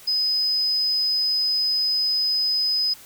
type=tone; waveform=sine; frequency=5030 Hz; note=D#8; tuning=18 cents sharp; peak=-19 dBFS; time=0.07-2.94 s; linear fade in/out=10 ms; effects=white hiss -46 dBFS RMS until 3.05 s